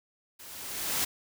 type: noise with level ramp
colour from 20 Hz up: white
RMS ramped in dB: -48 to -27 dBFS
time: 0.39-1.05 s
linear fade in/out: 10 ms
effects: none